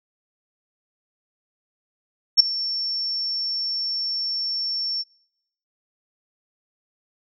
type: tone with ADSR envelope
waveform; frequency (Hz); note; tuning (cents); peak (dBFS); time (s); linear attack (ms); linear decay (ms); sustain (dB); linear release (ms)
sine; 5440; F8; -46; -5; 2.37-5.04; 32; 4; -18; 33
effects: noise-tail reverb RT60 0.8 s tail -26 dB re dry